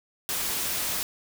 white noise, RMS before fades -29 dBFS, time 0.29-1.03 s, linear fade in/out 0 ms, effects none

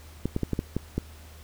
clicks, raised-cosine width 3 ms, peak -13 dBFS, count 7, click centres 0.256 / 0.364 / 0.433 / 0.533 / 0.591 / 0.766 / 0.98 s, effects added 77 Hz sine -46 dBFS peak until 1.43 s + pink hiss -52 dBFS RMS until 1.43 s

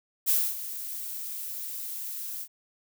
violet noise with ADSR envelope, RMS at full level -22 dBFS, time 0.26-2.48 s, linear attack 33 ms, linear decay 250 ms, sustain -14 dB, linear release 68 ms, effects none

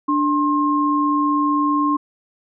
sine tone pair together, 294.1 / 1065 Hz, D4 / C6, +3 / +30 cents, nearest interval octave + minor seventh, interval 2227 cents, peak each -18 dBFS, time 0.08-1.97 s, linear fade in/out 10 ms, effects none

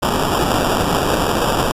white noise with sample-and-hold, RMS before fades -17 dBFS, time 0.02-1.72 s, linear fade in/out 10 ms, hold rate 2100 Hz, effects resampled to 32000 Hz

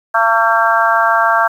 harmonic tone, 226.7 Hz, A#3, 48 cents flat, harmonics 3 / 4 / 5 / 6 / 7, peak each -16 / -16 / -16 / -16 / -16 dBFS, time 0.14-1.48 s, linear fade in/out 10 ms, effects 7-bit

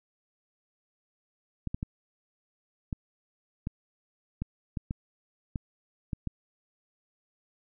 clicks, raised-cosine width 5 ms, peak -19 dBFS, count 11, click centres 1.673 / 1.745 / 1.829 / 2.928 / 3.671 / 4.42 / 4.772 / 4.909 / 5.558 / 6.132 / 6.273 s, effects none

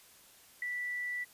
sine tone with ADSR envelope, 1966 Hz, B6, 8 cents flat, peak -32 dBFS, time 0.62-1.25 s, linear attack 3 ms, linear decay 8 ms, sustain -2 dB, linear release 22 ms, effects white hiss -59 dBFS RMS until 1.33 s + resampled to 32000 Hz

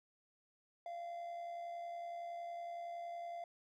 triangle tone with amplitude modulation, 689 Hz, F5, 24 cents flat, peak -39 dBFS, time 0.86-3.44 s, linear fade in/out 2 ms, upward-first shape sine, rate 70.8 Hz, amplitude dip 40%, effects none

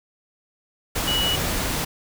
sine tone in noise, 2935 Hz, F#7, 15 cents flat, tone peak -21 dBFS, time 1.07-1.36 s, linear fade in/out 10 ms, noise pink, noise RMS -25 dBFS, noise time 0.95-1.85 s, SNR +1 dB, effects none

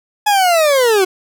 40% pulse linear sweep, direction down, 850 to 361.3 Hz, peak -9 dBFS, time 0.26-1.05 s, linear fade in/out 10 ms, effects none

